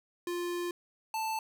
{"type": "tone pair in turn", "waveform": "square", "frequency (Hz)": [350, 881.9], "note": ["F4", "A5"], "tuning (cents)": [4, 4], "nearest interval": "octave + major third", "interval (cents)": 1600, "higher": "second", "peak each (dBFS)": [-33, -32], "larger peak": "second", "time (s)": [[0.27, 0.71], [1.14, 1.39]], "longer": "first", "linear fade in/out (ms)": 2, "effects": []}